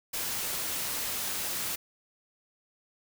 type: noise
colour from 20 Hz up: white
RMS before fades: -33 dBFS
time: 0.13-1.76 s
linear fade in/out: 10 ms
effects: none